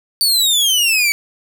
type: exponential sweep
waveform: sawtooth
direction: down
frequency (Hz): 4601 to 2258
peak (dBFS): -9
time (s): 0.21-1.12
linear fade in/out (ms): 0
effects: none